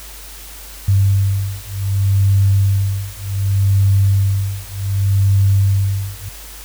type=beating tone pair; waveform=sine; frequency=98 / 98.66 Hz; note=G2 / G2; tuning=0 / +12 cents; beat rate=0.66 Hz; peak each=-15 dBFS; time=0.88-6.29 s; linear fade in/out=5 ms; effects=added 50 Hz sine -36 dBFS peak until 6.64 s + white hiss -36 dBFS RMS until 6.64 s